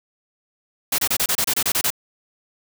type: noise bursts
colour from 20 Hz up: white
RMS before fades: -20 dBFS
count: 11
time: 0.92-1.904 s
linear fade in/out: 5 ms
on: 64 ms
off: 28 ms
effects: none